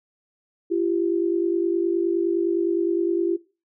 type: tone pair together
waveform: sine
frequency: 340.3 / 390 Hz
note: F4 / G4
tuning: -45 / -9 cents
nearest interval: major second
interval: 236 cents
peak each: -21 / -25 dBFS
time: 0.7-3.37 s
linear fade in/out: 20 ms
effects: noise-tail reverb RT60 0.3 s tail -18 dB re dry